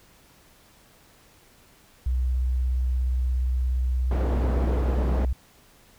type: tone with vibrato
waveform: sine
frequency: 63 Hz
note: B1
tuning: 35 cents sharp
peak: -21 dBFS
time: 2.06-5.33 s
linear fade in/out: 5 ms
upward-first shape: triangle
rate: 17 Hz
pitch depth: 37 cents each way
type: low-pass noise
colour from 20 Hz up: white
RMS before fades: -30 dBFS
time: 4.11-5.25 s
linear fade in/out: 2 ms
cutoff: 470 Hz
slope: 12 dB/octave
effects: pink hiss -56 dBFS RMS until 5.98 s